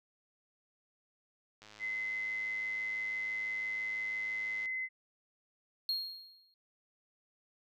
click train, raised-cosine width 0.2 ms, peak -36 dBFS, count 323, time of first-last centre 1.62-4.658 s, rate 106 Hz
sine tone, 2047 Hz, C7, 38 cents flat, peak -34 dBFS, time 1.79-4.89 s, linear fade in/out 50 ms
triangle tone with exponential decay, 4259 Hz, C8, 30 cents sharp, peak -28 dBFS, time 5.89-6.54 s, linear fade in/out 1 ms, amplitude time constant 140 ms
effects none

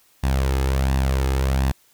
sawtooth tone with flanger, 66.5 Hz, C2, 29 cents sharp, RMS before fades -20 dBFS, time 0.23-1.72 s, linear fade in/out 10 ms, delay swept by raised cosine 1.1 to 2.4 ms, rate 1.4 Hz, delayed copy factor +0.5, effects white hiss -58 dBFS RMS until 1.93 s

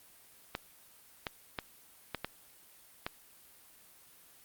clicks, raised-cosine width 0.3 ms, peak -18 dBFS, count 6, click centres 0.551 / 1.268 / 1.588 / 2.147 / 2.246 / 3.065 s, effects white hiss -59 dBFS RMS until 4.44 s + Opus 32 kbps

